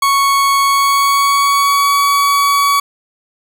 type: tone with pitch glide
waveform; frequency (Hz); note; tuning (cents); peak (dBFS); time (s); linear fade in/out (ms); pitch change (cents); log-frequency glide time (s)
40% pulse; 1108.7 to 1131.3; C#6 to C#6; 0 to +35; -9; 0.02-2.8; 5; +35; 0.62-1.96
effects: none